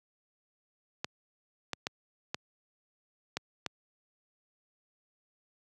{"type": "clicks", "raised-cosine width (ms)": 0.2, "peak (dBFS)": -15, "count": 6, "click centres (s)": [1.045, 1.733, 1.869, 2.345, 3.37, 3.663], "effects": ["high-pass 100 Hz 12 dB/octave"]}